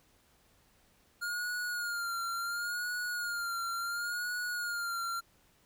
square tone with vibrato, 1416 Hz, F6, 23 cents sharp, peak -34 dBFS, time 1.21-5.21 s, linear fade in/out 20 ms, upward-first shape sine, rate 0.71 Hz, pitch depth 54 cents each way, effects pink hiss -67 dBFS RMS until 5.65 s

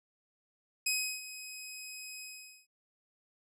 15% pulse tone with ADSR envelope, 2528 Hz, D#7, 27 cents sharp, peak -21 dBFS, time 0.86-2.67 s, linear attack 7 ms, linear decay 340 ms, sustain -15 dB, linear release 450 ms, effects none

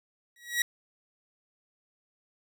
sawtooth tone with exponential growth, 1914 Hz, A#6, 45 cents sharp, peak -18 dBFS, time 0.36-0.62 s, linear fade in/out 2 ms, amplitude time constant 56 ms, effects none

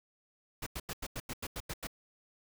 pink noise bursts, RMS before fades -39 dBFS, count 10, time 0.62-1.871 s, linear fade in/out 5 ms, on 45 ms, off 89 ms, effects none

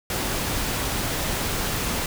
pink noise, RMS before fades -26 dBFS, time 0.1-2.06 s, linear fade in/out 2 ms, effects none

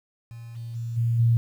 sine tone with level steps, 116.54 Hz, A#2, in tune, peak -37 / -32 / -28 / -20 / -16 dBFS, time 0.31-1.37 s, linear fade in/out 0 ms, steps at 0.55 / 0.74 / 0.96 / 1.18 s, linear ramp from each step 20 ms, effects 9-bit

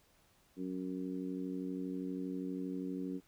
harmonic tone, 92.5 Hz, F#2, in tune, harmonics 2 / 3 / 4 / 5, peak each -42 / -39 / -46 / -50 dBFS, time 0.56-3.21 s, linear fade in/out 50 ms, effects pink hiss -69 dBFS RMS until 3.27 s

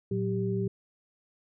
sine tone cluster, 114.7 / 186.1 / 392.6 Hz, A#2 / F#3 / G4, -28 / +10 / +3 cents, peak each -31 dBFS, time 0.11-0.68 s, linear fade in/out 5 ms, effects none

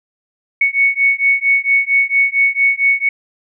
sine beating tone pair, 2217 / 2221.4 Hz, C#7 / C#7, 0 / +3 cents, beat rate 4.4 Hz, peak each -14 dBFS, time 0.61-3.09 s, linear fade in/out 5 ms, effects none

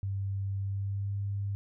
sine tone with pitch glide, 98.1 to 99.99 Hz, G2 to G2, +2 to +35 cents, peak -30 dBFS, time 0.03-1.55 s, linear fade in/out 0 ms, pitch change +33 cents, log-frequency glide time 0.59-1.17 s, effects none

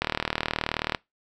click train, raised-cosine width 0.3 ms, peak -8 dBFS, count 37, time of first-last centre 0.02-0.948 s, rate 38.8 Hz, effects noise-tail reverb RT60 0.2 s tail -23 dB re dry

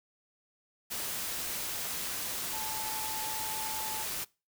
sine tone in noise, 872 Hz, A5, 16 cents flat, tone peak -39 dBFS, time 2.52-4.04 s, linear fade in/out 20 ms, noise white, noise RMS -36 dBFS, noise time 0.9-4.25 s, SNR -6 dB, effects noise-tail reverb RT60 0.3 s tail -23 dB re dry

